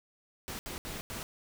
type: noise bursts at uneven times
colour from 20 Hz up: pink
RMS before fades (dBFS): -40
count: 4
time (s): 0.48-0.59 / 0.66-0.78 / 0.85-1.01 / 1.1-1.23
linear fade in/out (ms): 0
effects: none